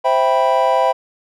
triangle chord, C major seventh, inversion none, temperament equal with one note detuned, 523.3 / 659.3 / 784 / 983.2 Hz, C5 / E5 / G5 / B5, 0 / 0 / 0 / -8 cents, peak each -16 dBFS, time 0.04-0.93 s, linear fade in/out 20 ms, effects none

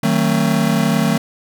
square chord, D# diminished seventh, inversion none, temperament just, 155.56 / 186.68 / 224 / 268.8 Hz, D#3 / F#3 / A3 / C4, 0 / +16 / +31 / +47 cents, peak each -20 / -20 / -18 / -24 dBFS, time 0.03-1.18 s, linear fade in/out 5 ms, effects none

